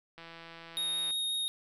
click train, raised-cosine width 0.3 ms, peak -32 dBFS, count 155, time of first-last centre 0.18-1.108 s, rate 166 Hz
square tone with vibrato, 3729 Hz, A#7, in tune, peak -31 dBFS, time 0.77-1.48 s, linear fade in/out 0 ms, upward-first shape triangle, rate 5.6 Hz, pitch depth 9 cents each way
effects none

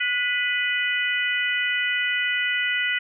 harmonic tone with a mistuned harmonic, 496.2 Hz, B4, 8 cents sharp, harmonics 3 / 4 / 5 / 6, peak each -27 / -24 / -29 / -29 dBFS, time 0-2.99 s, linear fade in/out 10 ms, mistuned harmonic 3, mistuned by -32 cents, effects none

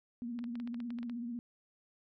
sine tone with vibrato, 237.9 Hz, A#3, 35 cents sharp, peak -37 dBFS, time 0.22-1.39 s, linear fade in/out 0 ms, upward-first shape sine, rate 16 Hz, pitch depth 57 cents each way
clicks, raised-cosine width 0.3 ms, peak -35 dBFS, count 11, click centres 0.39 / 0.441 / 0.555 / 0.6 / 0.675 / 0.744 / 0.803 / 0.905 / 0.987 / 1.03 / 1.097 s
effects none

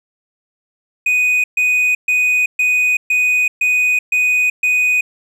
triangle tone bursts, 2489 Hz, D#7, in tune, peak -10 dBFS, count 8, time 1.06-5.01 s, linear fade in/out 5 ms, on 380 ms, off 130 ms, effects none

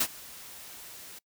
white noise with ADSR envelope, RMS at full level -24 dBFS, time 0-1.19 s, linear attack 8 ms, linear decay 61 ms, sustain -22 dB, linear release 7 ms, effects noise-tail reverb RT60 0.1 s tail -23 dB re dry

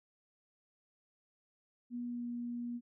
sine tone with pitch glide, 241.9 to 239.7 Hz, B3 to A#3, -36 to +48 cents, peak -37 dBFS, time 1.9-2.81 s, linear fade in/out 50 ms, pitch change -16 cents, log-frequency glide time 2.06-2.27 s, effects none

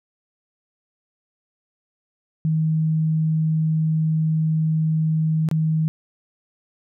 sine tone with dropouts, 158.1 Hz, D#3, 28 cents sharp, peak -17 dBFS, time 2.45-5.88 s, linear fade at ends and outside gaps 0 ms, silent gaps 5.488-5.513 s, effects none

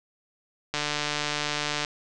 click train, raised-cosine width 0.2 ms, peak -10 dBFS, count 165, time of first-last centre 0.74-1.848 s, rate 148 Hz, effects resampled to 22050 Hz + 8-bit

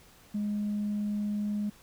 sine tone, 207.7 Hz, G#3, in tune, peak -27 dBFS, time 0.34-1.7 s, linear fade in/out 10 ms, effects tanh soft clip ceiling -25 dBFS + pink hiss -57 dBFS RMS until 1.82 s

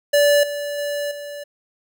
square tone with level steps, 580 Hz, D5, 22 cents flat, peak -13 / -25 / -23 / -31 dBFS, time 0.13-1.44 s, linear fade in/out 10 ms, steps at 0.43 / 0.78 / 1.11 s, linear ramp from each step 5 ms, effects none

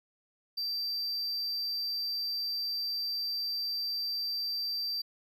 triangle tone, 4684 Hz, D8, 5 cents flat, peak -30 dBFS, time 0.57-5.02 s, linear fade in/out 10 ms, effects none

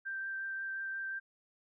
sine tone with vibrato, 1570 Hz, G6, 2 cents sharp, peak -36 dBFS, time 0.05-1.2 s, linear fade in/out 20 ms, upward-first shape triangle, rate 5.6 Hz, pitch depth 12 cents each way, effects none

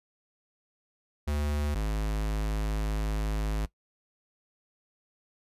square tone pair in turn, 73.6 / 52.69 Hz, D2 / G#1, +4 / +26 cents, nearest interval tritone, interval 578 cents, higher first, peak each -28 / -28 dBFS, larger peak neither, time 1.27-1.75 / 1.75-3.66 s, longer second, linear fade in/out 10 ms, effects noise-tail reverb RT60 0.1 s tail -18 dB re dry + resampled to 32000 Hz

